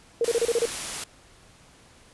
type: tone bursts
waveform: sine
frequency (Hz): 466.8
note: A#4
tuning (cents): +2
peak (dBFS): -19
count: 7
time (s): 0.21-0.655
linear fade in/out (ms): 2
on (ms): 37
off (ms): 31
type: noise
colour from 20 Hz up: white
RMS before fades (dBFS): -32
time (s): 0.24-1.04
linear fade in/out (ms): 5
effects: pink hiss -54 dBFS RMS until 2.13 s + resampled to 24000 Hz